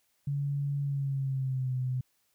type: tone with pitch glide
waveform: sine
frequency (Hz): 141.8 to 127.8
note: C#3 to C3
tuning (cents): +40 to -40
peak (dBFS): -28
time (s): 0.27-2.01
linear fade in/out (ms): 5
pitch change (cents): -180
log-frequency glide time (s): 0.82-1.75
effects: white hiss -73 dBFS RMS until 2.34 s